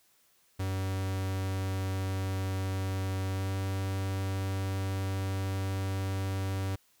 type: tone with pitch glide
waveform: 45% pulse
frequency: 95.4 to 96.29 Hz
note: G2 to G2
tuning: -47 to -30 cents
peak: -30 dBFS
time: 0.59-6.76 s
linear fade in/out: 10 ms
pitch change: +17 cents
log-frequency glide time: 3.31-3.51 s
effects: white hiss -67 dBFS RMS until 7 s